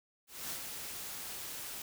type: noise with ADSR envelope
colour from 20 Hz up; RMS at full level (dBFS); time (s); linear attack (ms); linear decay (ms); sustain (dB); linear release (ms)
white; -39; 0.27-1.82; 240; 76; -4; 3
effects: none